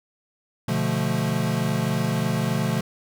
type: chord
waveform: square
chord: B half-diminished seventh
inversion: none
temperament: equal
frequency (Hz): 123.47 / 146.83 / 174.61 / 220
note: B2 / D3 / F3 / A3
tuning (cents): 0 / 0 / 0 / 0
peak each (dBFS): -28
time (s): 0.68-2.81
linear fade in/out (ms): 5
effects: none